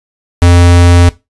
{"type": "tone", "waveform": "square", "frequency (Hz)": 87.31, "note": "F2", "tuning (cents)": 0, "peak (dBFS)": -3, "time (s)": [0.42, 1.09], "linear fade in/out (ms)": 0, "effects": ["noise-tail reverb RT60 0.2 s tail -17 dB re dry", "resampled to 24000 Hz"]}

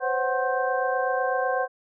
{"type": "tone cluster", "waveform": "sine", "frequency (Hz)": [512, 540, 745, 1063, 1564], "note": ["C5", "C#5", "F#5", "C6", "G6"], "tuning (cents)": [-38, -45, 12, 27, -4], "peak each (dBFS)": [-27, -30, -27, -31, -30], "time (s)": [0, 1.68], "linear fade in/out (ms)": 50, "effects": []}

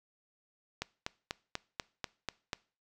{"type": "click train", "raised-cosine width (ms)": 0.2, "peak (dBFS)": -17, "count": 8, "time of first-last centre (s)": [0.82, 2.531], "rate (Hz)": 4.09, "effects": ["noise-tail reverb RT60 0.4 s tail -22 dB re dry"]}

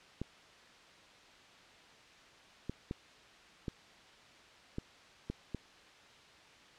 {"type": "clicks", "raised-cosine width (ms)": 3, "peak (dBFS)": -24, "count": 7, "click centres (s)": [0.216, 2.696, 2.911, 3.682, 4.784, 5.3, 5.547], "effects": ["white hiss -58 dBFS RMS until 6.78 s", "low-pass 4000 Hz 12 dB/octave"]}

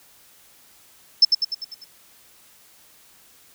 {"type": "tone with echo", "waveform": "sine", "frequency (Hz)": 5274, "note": "E8", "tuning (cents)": 0, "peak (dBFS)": -8, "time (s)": [1.22, 1.25], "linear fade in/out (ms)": 5, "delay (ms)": 99, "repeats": 6, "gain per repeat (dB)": -5, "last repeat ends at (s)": 1.844, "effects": ["white hiss -53 dBFS RMS until 3.54 s"]}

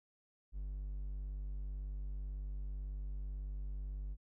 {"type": "tone", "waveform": "triangle", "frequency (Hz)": 49.05, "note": "G1", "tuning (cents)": 2, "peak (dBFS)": -37, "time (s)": [0.52, 4.17], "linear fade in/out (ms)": 50, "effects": []}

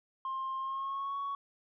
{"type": "tone with pitch glide", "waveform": "sine", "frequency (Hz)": [1060, 1116.6], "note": ["C6", "C#6"], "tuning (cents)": [22, 12], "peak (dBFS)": -32, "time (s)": [0.25, 1.35], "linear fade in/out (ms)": 2, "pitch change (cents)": 90, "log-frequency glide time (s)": [0.58, 1.18], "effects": ["tanh soft clip ceiling -31 dBFS"]}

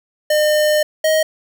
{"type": "tone pair in turn", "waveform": "square", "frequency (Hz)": [606, 628], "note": ["D#5", "D#5"], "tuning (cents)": [-46, 16], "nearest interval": "minor second", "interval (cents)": 62, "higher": "second", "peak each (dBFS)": -13, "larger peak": "neither", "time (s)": [[0.3, 0.83], [1.04, 1.23]], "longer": "first", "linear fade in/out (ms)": 5, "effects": []}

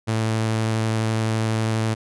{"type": "tone", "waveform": "sawtooth", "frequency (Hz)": 111, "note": "A2", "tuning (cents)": 16, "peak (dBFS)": -16, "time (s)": [0.07, 1.95], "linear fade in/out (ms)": 20, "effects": ["resampled to 24000 Hz"]}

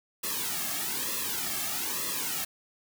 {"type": "noise with flanger", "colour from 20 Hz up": "white", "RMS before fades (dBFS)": -32, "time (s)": [0.23, 2.45], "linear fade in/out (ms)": 10, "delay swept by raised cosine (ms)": [1.3, 2.08], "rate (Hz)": 1.1, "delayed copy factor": -1, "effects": []}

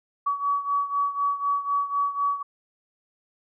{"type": "beating tone pair", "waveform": "sine", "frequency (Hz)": [1134, 1138], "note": ["C#6", "C#6"], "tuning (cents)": [39, 45], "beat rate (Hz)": 4, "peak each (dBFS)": [-24, -28], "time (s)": [0.26, 2.43], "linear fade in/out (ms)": 10, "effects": []}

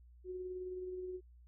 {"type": "tone with tremolo", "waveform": "sine", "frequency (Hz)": 367, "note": "F#4", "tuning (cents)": -14, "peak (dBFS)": -39, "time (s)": [0.24, 1.21], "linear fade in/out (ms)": 50, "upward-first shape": "sine", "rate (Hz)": 19, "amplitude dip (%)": 30, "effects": ["added 60 Hz sine -57 dBFS peak until 1.47 s"]}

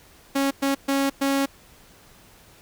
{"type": "tone bursts at uneven times", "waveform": "sawtooth", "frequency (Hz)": 275.2, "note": "C#4", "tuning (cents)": -12, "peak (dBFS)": -16, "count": 4, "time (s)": [[0.35, 0.51], [0.62, 0.75], [0.88, 1.1], [1.21, 1.46]], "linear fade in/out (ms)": 10, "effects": ["pink hiss -52 dBFS RMS until 2.61 s"]}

